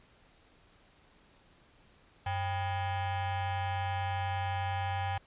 45% pulse ring-modulated tone, 444.3 Hz, A4, 17 cents sharp, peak -28 dBFS, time 2.26-5.18 s, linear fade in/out 5 ms, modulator 349 Hz, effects pink hiss -63 dBFS RMS until 5.26 s + resampled to 8000 Hz

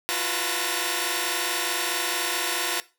5% pulse tone cluster, 339.5 / 364.1 / 497.5 / 894 / 1857 Hz, F4 / F#4 / B4 / A5 / A#6, -49 / -28 / +13 / +27 / -7 cents, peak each -20 dBFS, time 0.09-2.8 s, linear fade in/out 0 ms, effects noise-tail reverb RT60 0.3 s tail -19 dB re dry

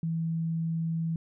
sine tone, 163.9 Hz, E3, 10 cents flat, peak -27 dBFS, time 0.03-1.16 s, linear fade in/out 2 ms, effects none

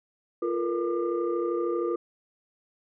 sine tone cluster, 346.9 / 444.1 / 476.9 / 1198 Hz, F4 / A4 / A#4 / D6, -12 / +16 / +39 / +34 cents, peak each -27 / -34 / -29 / -36 dBFS, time 0.42-1.96 s, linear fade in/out 5 ms, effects tanh soft clip ceiling -17 dBFS

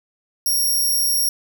5% pulse tone, 5588 Hz, F8, in tune, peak -11 dBFS, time 0.46-1.29 s, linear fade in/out 2 ms, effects none

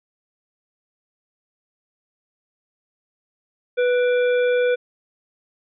harmonic tone with a mistuned harmonic, 493.1 Hz, B4, 3 cents flat, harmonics 1 / 3 / 5 / 7, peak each -16 / -27 / -32 / -38 dBFS, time 3.77-4.76 s, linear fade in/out 20 ms, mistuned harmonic 5, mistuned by -78 cents, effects none

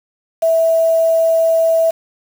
sine tone with quantisation, 655 Hz, E5, 11 cents flat, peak -10 dBFS, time 0.42-1.91 s, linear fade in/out 10 ms, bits 5, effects none

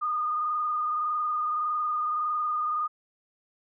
sine tone with frequency modulation, 1224 Hz, D#6, 29 cents flat, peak -25 dBFS, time 0.01-2.88 s, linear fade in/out 20 ms, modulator 21.7 Hz, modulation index 1.1, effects none

